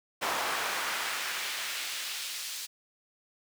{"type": "noise with high-pass filter sweep", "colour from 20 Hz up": "brown", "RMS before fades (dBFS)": -34, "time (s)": [0.21, 2.67], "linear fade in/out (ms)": 20, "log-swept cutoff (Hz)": [860, 4600], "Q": 0.92, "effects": []}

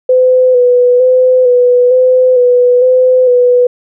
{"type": "tone with vibrato", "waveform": "sine", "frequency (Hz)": 501, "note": "B4", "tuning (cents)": 25, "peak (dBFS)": -4, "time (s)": [0.09, 3.67], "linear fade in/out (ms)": 5, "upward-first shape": "square", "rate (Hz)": 1.1, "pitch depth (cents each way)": 28, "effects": []}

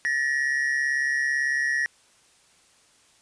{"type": "tone pair together", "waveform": "triangle", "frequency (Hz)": [1760, 1898], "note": ["A6", "A#6"], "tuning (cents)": [0, 31], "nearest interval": "minor second", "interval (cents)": 131, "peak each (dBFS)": [-25, -22], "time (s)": [0.05, 1.86], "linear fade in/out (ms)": 0, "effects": ["white hiss -59 dBFS RMS until 3.21 s", "resampled to 22050 Hz"]}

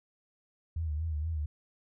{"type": "tone with vibrato", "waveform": "sine", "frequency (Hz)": 78.4, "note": "D#2", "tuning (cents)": 14, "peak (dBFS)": -30, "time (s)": [0.76, 1.46], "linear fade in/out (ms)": 5, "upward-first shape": "sine", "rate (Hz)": 4.2, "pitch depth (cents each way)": 89, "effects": []}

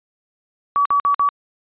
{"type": "tone bursts", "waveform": "sine", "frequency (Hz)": 1141, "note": "C#6", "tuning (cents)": 50, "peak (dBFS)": -13, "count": 4, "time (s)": [0.76, 1.289], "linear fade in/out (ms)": 0, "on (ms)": 94, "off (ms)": 51, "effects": ["resampled to 8000 Hz"]}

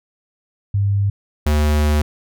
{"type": "tone pair in turn", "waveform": ["sine", "square"], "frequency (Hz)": [100, 74.92], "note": ["G2", "D2"], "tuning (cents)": [35, 35], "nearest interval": "perfect fourth", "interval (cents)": 500, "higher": "first", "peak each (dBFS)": -14, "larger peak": "neither", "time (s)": [[0.74, 1.1], [1.46, 2.02]], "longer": "second", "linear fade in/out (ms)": 5, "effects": []}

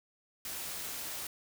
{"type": "noise", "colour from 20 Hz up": "white", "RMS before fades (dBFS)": -40, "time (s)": [0.45, 1.27], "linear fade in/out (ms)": 2, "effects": []}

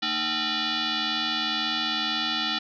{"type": "tone with frequency modulation", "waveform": "sine", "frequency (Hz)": 225.5, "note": "A3", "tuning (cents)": 43, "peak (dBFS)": -24, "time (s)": [0.02, 2.59], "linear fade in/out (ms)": 10, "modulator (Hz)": 533, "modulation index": 7.9, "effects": []}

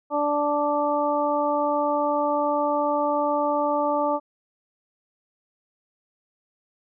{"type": "harmonic tone", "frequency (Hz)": 292.9, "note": "D4", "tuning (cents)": -5, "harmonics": [1, 2, 3, 4], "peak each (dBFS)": [-28, -24, -25, -28], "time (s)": [0.1, 4.2], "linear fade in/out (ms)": 50, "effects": []}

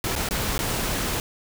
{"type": "noise with dropouts", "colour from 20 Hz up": "pink", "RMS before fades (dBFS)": -26, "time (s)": [0.04, 1.2], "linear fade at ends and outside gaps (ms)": 1, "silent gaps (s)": [[0.154, 0.161], [0.288, 0.309], [0.58, 0.59]], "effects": []}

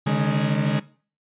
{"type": "chord", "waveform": "40% pulse", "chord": "C# suspended second", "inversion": "none", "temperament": "equal with one note detuned", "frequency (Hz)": [138.59, 151.57, 207.7], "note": ["C#3", "D#3", "G#3"], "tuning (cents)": [0, -45, 0], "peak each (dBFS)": -23, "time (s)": [0.06, 0.8], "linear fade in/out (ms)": 10, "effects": ["noise-tail reverb RT60 0.4 s tail -18 dB re dry", "resampled to 8000 Hz"]}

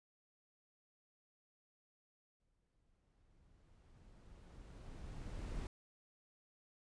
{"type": "noise with exponential growth", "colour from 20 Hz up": "brown", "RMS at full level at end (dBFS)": -42, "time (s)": [2.4, 5.67], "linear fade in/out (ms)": 1, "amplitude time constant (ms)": 710, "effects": ["resampled to 22050 Hz"]}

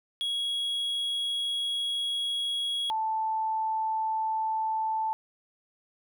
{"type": "tone pair in turn", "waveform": ["triangle", "sine"], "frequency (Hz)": [3322, 879.9], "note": ["G#7", "A5"], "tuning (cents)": [0, 0], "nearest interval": "octave + major seventh", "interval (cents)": 2300, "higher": "first", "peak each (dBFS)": -26, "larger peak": "neither", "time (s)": [[0.21, 2.9], [2.9, 5.13]], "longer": "first", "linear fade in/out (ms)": 0, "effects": []}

